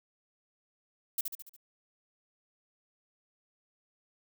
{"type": "noise with echo", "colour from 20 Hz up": "violet", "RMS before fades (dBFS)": -30, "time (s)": [1.18, 1.21], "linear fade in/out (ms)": 5, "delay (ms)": 71, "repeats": 5, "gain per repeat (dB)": -5, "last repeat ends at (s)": 1.565, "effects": []}